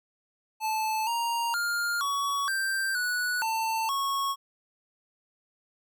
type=tone with pitch steps; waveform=square; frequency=873 / 935 / 1407 / 1124 / 1571 / 1473 / 893 / 1102 Hz; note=A5 / A#5 / F6 / C#6 / G6 / F#6 / A5 / C#6; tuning=-14 / +5 / +12 / +24 / +3 / -8 / +25 / -11 cents; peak=-27 dBFS; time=0.6-4.36 s; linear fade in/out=50 ms; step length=470 ms; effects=none